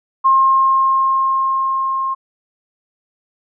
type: tone with level ramp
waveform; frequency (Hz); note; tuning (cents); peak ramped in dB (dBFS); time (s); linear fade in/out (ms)
sine; 1067; C6; +34; -8 to -17; 0.24-2.15; 20
effects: none